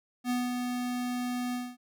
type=tone with ADSR envelope; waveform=square; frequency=246.9 Hz; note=B3; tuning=in tune; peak=-27 dBFS; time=0.24-1.77 s; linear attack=59 ms; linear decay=200 ms; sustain=-4 dB; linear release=230 ms; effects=none